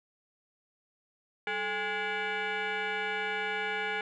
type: tone with frequency modulation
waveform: sine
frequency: 432.5 Hz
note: A4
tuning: 30 cents flat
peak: -29 dBFS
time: 1.47-4.01 s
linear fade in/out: 2 ms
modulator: 624 Hz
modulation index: 3.6
effects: tanh soft clip ceiling -25 dBFS